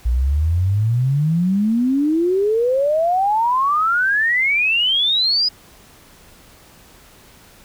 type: exponential sweep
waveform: sine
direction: up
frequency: 57 to 5030 Hz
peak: -14 dBFS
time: 0.05-5.49 s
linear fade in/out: 10 ms
effects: pink hiss -47 dBFS RMS until 7.64 s